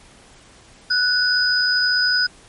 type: tone pair together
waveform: sine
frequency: 1482 / 4985 Hz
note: F#6 / D#8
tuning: +2 / +2 cents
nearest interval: octave + major sixth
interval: 2100 cents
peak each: -18 dBFS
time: 0.9-2.27 s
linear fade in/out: 10 ms
effects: pink hiss -48 dBFS RMS until 2.48 s + MP3 48 kbps